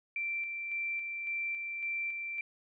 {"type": "tone with tremolo", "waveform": "sine", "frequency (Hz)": 2349, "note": "D7", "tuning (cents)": 0, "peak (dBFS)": -32, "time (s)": [0.16, 2.41], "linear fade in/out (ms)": 2, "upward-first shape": "square", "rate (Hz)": 1.8, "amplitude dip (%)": 35, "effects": []}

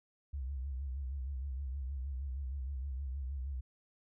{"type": "tone with vibrato", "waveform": "sine", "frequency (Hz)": 67, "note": "C2", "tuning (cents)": 42, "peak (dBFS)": -36, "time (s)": [0.33, 3.61], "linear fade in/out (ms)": 10, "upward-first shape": "sine", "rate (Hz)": 6.4, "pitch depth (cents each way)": 110, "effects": []}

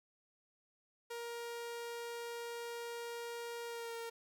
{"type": "tone with pitch glide", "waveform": "sawtooth", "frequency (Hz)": [470.4, 462.3], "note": ["A#4", "A#4"], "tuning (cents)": [16, -14], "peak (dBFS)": -38, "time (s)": [1.1, 4.1], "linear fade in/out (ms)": 10, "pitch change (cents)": -30, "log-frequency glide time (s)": [3.66, 3.95], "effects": []}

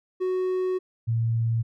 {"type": "tone pair in turn", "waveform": ["triangle", "sine"], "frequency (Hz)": [370, 114.61], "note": ["F#4", "A#2"], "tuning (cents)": [0, -29], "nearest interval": "octave + minor sixth", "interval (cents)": 2029, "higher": "first", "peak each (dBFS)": -21, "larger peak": "neither", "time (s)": [[0.2, 0.79], [1.07, 1.63]], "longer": "first", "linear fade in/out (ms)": 20, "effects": []}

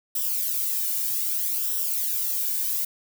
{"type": "noise with flanger", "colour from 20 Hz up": "violet", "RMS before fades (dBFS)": -26, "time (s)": [0.15, 2.85], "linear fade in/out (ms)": 5, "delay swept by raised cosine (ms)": [0.44, 1.54], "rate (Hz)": 0.63, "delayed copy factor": -0.6, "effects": []}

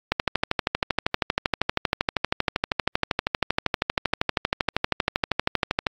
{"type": "click train", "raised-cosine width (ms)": 0.3, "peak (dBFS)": -4, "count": 74, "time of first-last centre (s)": [0.12, 5.868], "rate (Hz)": 12.7, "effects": ["AAC 64 kbps"]}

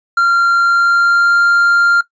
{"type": "tone with pitch glide", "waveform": "triangle", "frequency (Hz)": [1383, 1394.2], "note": ["F6", "F6"], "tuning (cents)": [-17, -3], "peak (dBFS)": -6, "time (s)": [0.17, 2.01], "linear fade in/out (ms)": 5, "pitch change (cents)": 14, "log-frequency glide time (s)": [0.58, 1.39], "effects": ["noise-tail reverb RT60 0.1 s tail -17 dB re dry", "resampled to 16000 Hz"]}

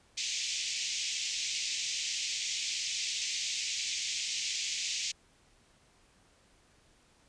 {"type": "band-pass noise", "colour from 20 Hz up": "white", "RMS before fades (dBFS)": -35, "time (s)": [0.17, 5.12], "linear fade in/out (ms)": 10, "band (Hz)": [2200, 7100], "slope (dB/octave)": 48, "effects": ["pink hiss -65 dBFS RMS until 7.28 s", "resampled to 22050 Hz"]}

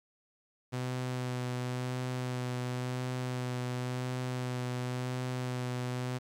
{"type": "tone with vibrato", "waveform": "sawtooth", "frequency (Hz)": 125.8, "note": "B2", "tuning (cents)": 32, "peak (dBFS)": -29, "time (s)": [0.72, 6.19], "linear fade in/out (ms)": 20, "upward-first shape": "sine", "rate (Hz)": 0.94, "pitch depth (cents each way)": 16, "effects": ["low-pass 10000 Hz 12 dB/octave", "11-bit"]}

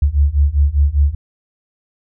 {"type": "beating tone pair", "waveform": "sine", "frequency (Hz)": [69.3, 74.3], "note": ["C#2", "D2"], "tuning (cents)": [0, 21], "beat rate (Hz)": 5, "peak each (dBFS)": [-14, -13], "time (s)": [0.02, 1.15], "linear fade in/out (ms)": 5, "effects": []}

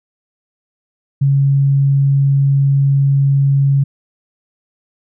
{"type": "tone", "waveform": "sine", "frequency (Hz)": 138.59, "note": "C#3", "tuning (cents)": 0, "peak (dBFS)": -9, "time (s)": [1.21, 3.84], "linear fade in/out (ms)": 10, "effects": []}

